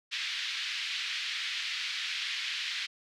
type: band-pass noise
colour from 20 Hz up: white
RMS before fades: -35 dBFS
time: 0.11-2.87 s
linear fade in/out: 20 ms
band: 1800 to 4100 Hz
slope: 24 dB/octave
effects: none